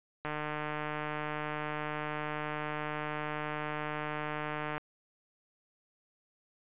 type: click train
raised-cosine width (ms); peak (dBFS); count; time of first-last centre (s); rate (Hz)
0.5; -21; 685; 0.25-4.78; 151
effects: resampled to 8000 Hz